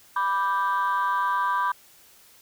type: chord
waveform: sine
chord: G major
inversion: first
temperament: equal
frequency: 987.8 / 1174.7 / 1568 Hz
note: B5 / D6 / G6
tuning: 0 / 0 / 0 cents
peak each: -23 / -25 / -28 dBFS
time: 0.16-1.72 s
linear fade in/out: 5 ms
effects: tanh soft clip ceiling -16 dBFS + white hiss -54 dBFS RMS until 2.41 s